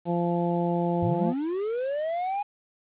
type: harmonic tone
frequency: 172.7 Hz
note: F3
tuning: 19 cents flat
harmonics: 1 / 2 / 3 / 4 / 5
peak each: -26 / -29 / -31 / -32 / -33 dBFS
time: 0.05-1.34 s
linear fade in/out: 50 ms
type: linear sweep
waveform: triangle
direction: up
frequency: 92.5 to 830.6 Hz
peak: -24 dBFS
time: 1.02-2.43 s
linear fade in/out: 10 ms
effects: resampled to 8000 Hz + 9-bit